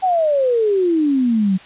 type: exponential sweep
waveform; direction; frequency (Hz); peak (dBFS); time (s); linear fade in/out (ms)
sine; down; 771 to 182.4; -13; 0.02-1.58; 20
effects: white hiss -41 dBFS RMS until 1.65 s + resampled to 8000 Hz